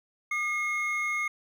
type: tone pair together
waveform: triangle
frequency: 1210 / 2156 Hz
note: D#6 / C#7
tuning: -49 / -49 cents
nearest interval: minor seventh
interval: 1000 cents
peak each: -32 / -26 dBFS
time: 0.31-1.28 s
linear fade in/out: 5 ms
effects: none